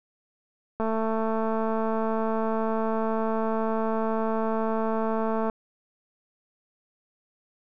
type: click train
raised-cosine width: 1 ms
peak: -15 dBFS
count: 1044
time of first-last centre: 0.8-5.498 s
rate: 222 Hz
effects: none